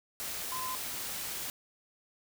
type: tone in noise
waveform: sine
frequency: 1027 Hz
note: C6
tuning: 33 cents flat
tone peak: -36 dBFS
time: 0.52-0.75 s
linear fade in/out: 0 ms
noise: white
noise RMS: -38 dBFS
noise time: 0.2-1.5 s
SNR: -1 dB
effects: none